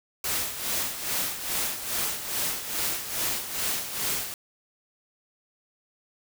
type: noise with tremolo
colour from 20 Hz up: white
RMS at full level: -27 dBFS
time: 0.24-4.34 s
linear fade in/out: 2 ms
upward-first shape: sine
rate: 2.4 Hz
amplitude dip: 65%
effects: none